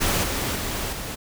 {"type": "noise with level steps", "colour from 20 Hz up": "pink", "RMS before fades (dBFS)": [-22, -26, -28, -32], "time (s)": [0, 1.16], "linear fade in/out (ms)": 20, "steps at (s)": [0.23, 0.55, 0.92], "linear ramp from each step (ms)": 10, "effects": []}